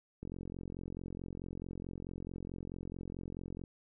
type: click train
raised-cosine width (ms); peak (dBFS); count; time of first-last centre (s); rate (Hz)
3; -30; 153; 0.23-3.638; 44.6
effects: none